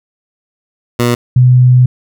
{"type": "tone pair in turn", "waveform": ["15% pulse", "sine"], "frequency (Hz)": [120.3, 125.74], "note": ["B2", "B2"], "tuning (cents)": [-45, 32], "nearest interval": "minor second", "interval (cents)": 77, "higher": "second", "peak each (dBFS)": -3, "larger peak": "neither", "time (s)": [[0.99, 1.15], [1.36, 1.86]], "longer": "second", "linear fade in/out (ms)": 5, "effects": []}